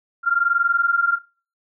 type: tone pair together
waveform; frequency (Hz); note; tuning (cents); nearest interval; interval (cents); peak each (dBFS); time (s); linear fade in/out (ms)
sine; 1378 / 1398.9; F6 / F6; -24 / +2; unison; 26; -19; 0.23-1.19; 50
effects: noise-tail reverb RT60 0.4 s tail -22 dB re dry